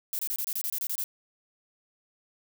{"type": "noise bursts", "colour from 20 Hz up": "violet", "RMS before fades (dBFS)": -31, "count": 11, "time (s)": [0.13, 1.039], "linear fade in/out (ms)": 0, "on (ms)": 59, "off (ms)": 26, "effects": []}